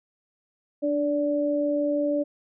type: tone pair together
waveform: sine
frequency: 293.7 / 580.3 Hz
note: D4 / D5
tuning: 0 / -21 cents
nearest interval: octave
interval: 1179 cents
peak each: -25 / -24 dBFS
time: 0.82-2.24 s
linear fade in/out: 20 ms
effects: none